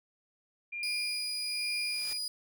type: tone with tremolo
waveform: sine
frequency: 2400 Hz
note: D7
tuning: 37 cents sharp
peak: -33 dBFS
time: 0.72-2.18 s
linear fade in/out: 10 ms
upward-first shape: sine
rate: 1.2 Hz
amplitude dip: 70%
type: tone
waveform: 35% pulse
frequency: 4923 Hz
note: D#8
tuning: 19 cents flat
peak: -32 dBFS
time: 0.83-2.28 s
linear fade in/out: 2 ms
type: noise with exponential growth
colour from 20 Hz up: white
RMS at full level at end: -42 dBFS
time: 1.62-2.13 s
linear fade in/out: 2 ms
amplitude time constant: 110 ms
effects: none